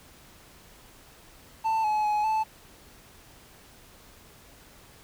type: tone with pitch steps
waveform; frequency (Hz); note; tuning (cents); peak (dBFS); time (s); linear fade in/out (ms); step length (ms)
triangle; 888 / 852 / 842 / 874; A5 / G#5 / G#5 / A5; +16 / +44 / +24 / -12; -21; 1.64-2.44; 20; 200
effects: pink hiss -53 dBFS RMS until 5.03 s